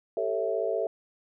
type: chord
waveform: sine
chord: A dominant seventh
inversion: third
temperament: equal with one note detuned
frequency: 392 / 447.4 / 554.4 / 659.3 Hz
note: G4 / A4 / C#5 / E5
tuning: 0 / +29 / 0 / 0 cents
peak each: -33 / -30 / -33 / -30 dBFS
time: 0.17-0.87 s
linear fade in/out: 2 ms
effects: none